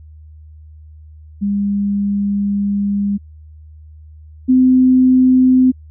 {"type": "tone pair in turn", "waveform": "sine", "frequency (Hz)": [201.7, 256.5], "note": ["G3", "C4"], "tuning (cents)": [50, -34], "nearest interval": "major third", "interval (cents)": 416, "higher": "second", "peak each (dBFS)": [-14, -7], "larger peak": "second", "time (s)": [[1.41, 3.18], [4.48, 5.72]], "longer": "first", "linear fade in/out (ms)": 20, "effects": ["added 77 Hz sine -36 dBFS peak until 5.9 s"]}